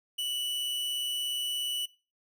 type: tone with amplitude modulation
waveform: 45% pulse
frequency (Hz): 2960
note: F#7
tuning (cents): 0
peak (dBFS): -28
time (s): 0.18-1.86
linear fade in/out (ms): 10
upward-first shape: sine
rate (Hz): 137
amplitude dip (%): 30
effects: noise-tail reverb RT60 0.3 s tail -18 dB re dry